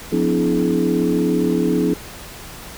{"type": "tone cluster", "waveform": "sine", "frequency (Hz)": [177.4, 252.1, 289.8, 328.9, 425.4], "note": ["F3", "B3", "D4", "E4", "G#4"], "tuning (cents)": [27, 36, -23, -4, 42], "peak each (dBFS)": -21, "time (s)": [0.12, 1.94], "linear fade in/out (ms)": 5, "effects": ["tanh soft clip ceiling -6 dBFS", "pink hiss -36 dBFS RMS until 2.77 s"]}